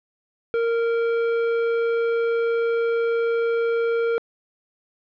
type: tone with tanh clipping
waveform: sine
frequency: 463.1 Hz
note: A#4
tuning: 11 cents flat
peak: -21 dBFS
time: 0.54-4.18 s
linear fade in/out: 0 ms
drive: 13 dB
effects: low-pass 3000 Hz 12 dB/octave